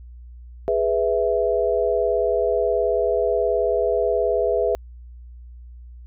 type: chord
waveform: sine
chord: E major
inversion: first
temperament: equal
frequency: 415.3 / 493.9 / 659.3 Hz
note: G#4 / B4 / E5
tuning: 0 / 0 / 0 cents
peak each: -22 dBFS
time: 0.68-4.75 s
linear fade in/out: 0 ms
effects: added 60 Hz sine -38 dBFS peak until 6.06 s